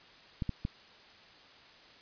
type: clicks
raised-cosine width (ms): 5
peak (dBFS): -20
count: 3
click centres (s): 0.422 / 0.493 / 0.651
effects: white hiss -56 dBFS RMS until 2.01 s + resampled to 11025 Hz